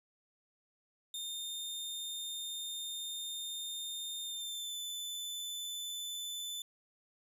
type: tone with pitch glide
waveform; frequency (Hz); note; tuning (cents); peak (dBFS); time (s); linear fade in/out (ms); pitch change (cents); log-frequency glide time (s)
sawtooth; 3638 to 3512; A#7 to A7; -43 to -4; -36; 1.14-6.62; 2; -61; 4.23-4.77
effects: none